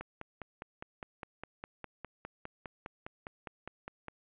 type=click train; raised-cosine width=0.5 ms; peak=-26 dBFS; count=21; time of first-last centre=0.01-4.083 s; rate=4.91 Hz; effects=resampled to 8000 Hz + 11-bit